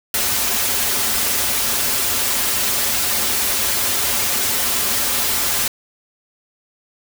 white noise with comb filter, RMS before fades -19 dBFS, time 0.14-5.68 s, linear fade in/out 2 ms, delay 6.3 ms, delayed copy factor -0.7, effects none

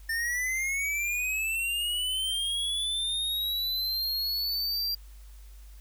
square linear sweep, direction up, 1794 to 4757 Hz, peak -28 dBFS, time 0.09-4.95 s, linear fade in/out 5 ms, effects added 50 Hz sine -45 dBFS peak until 5.8 s + white hiss -60 dBFS RMS until 5.8 s

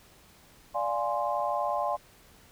sine chord, D half-diminished seventh, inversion none, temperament equal, 587.3 / 698.5 / 830.6 / 1046.5 Hz, D5 / F5 / Ab5 / C6, 0 / 0 / 0 / 0 cents, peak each -32 dBFS, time 0.74-1.97 s, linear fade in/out 20 ms, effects pink hiss -57 dBFS RMS until 2.51 s

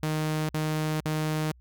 sawtooth tone bursts, 155 Hz, D#3, 6 cents flat, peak -22 dBFS, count 3, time 0.03-1.516 s, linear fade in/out 0 ms, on 460 ms, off 53 ms, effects added 61 Hz sine -52 dBFS peak until 1.6 s

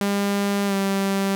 sawtooth tone with pitch glide, 200.8 to 195.87 Hz, G3 to G3, +42 to -1 cents, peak -16 dBFS, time 0.01-1.35 s, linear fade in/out 0 ms, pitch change -43 cents, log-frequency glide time 0.66-0.74 s, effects none

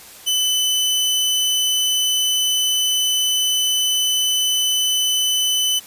sawtooth tone, 3014 Hz, F#7, 31 cents sharp, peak -13 dBFS, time 0.26-5.8 s, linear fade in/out 20 ms, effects white hiss -41 dBFS RMS until 5.86 s + resampled to 32000 Hz

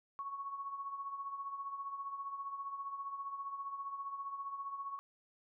sine tone with tremolo, 1108.7 Hz, C#6, in tune, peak -37 dBFS, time 0.19-4.99 s, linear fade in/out 0 ms, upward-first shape triangle, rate 15 Hz, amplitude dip 65%, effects none

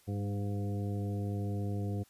harmonic tone with a mistuned harmonic, 101.5 Hz, G#2, 39 cents flat, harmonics 1 / 2 / 3 / 4 / 5 / 7, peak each -33 / -39 / -43 / -45 / -47 / -50 dBFS, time 0.07-2.04 s, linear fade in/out 20 ms, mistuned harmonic 2, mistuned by -21 cents, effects white hiss -65 dBFS RMS until 2.09 s + resampled to 32000 Hz

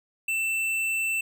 triangle tone with tanh clipping, 2670 Hz, E7, 22 cents sharp, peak -26 dBFS, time 0.28-1.21 s, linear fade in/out 5 ms, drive 17 dB, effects none

